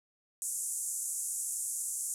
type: band-pass noise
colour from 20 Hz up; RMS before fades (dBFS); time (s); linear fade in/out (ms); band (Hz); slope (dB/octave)
pink; -36; 0.42-2.14; 0; 7000 to 11000; 48
effects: none